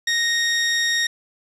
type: tone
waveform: 20% pulse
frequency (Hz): 1864.7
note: A#6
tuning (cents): 0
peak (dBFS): -13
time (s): 0.07-1.07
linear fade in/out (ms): 5
effects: resampled to 24000 Hz + 7-bit